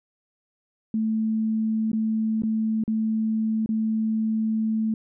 sine tone with dropouts, 220 Hz, A3, in tune, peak -21 dBFS, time 0.94-4.94 s, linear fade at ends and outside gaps 2 ms, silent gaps 1.917-1.931 / 2.421-2.434 / 2.838-2.878 / 3.661-3.69 s, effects none

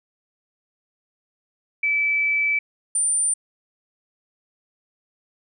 sine tone pair in turn, 2309 / 9156 Hz, D7 / D9, -30 / -45 cents, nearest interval 2 octaves, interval 2385 cents, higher second, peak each -18 dBFS, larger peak neither, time 1.83-2.59 / 2.95-3.34 s, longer first, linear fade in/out 5 ms, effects none

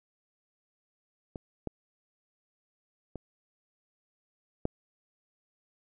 clicks, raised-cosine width 2 ms, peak -25 / -20 / -25 / -15 dBFS, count 4, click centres 1.358 / 1.673 / 3.157 / 4.654 s, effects none

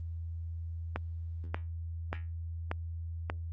click train, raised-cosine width 0.5 ms, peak -18 dBFS, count 5, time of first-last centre 0.96-3.299 s, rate 1.71 Hz, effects added 83 Hz sine -36 dBFS peak until 3.52 s + Opus 24 kbps

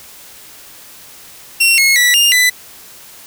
sawtooth tone with pitch steps, 2731 / 2171 / 1955 / 2814 / 1995 Hz, F7 / C#7 / B6 / F7 / B6, -39 / -37 / -18 / +12 / +17 cents, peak -5 dBFS, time 1.6-2.5 s, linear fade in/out 10 ms, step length 180 ms, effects white hiss -38 dBFS RMS until 3.26 s

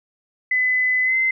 sine tone with pitch glide, 2012 to 2064 Hz, B6 to C7, +32 to -24 cents, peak -16 dBFS, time 0.51-1.31 s, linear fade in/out 5 ms, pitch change +44 cents, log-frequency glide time 1.03-1.16 s, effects none

